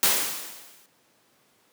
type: noise with exponential decay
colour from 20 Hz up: white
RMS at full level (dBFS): -18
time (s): 0.03-0.86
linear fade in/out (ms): 1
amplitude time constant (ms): 180
effects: pink hiss -63 dBFS RMS until 1.72 s + high-pass 200 Hz 12 dB/octave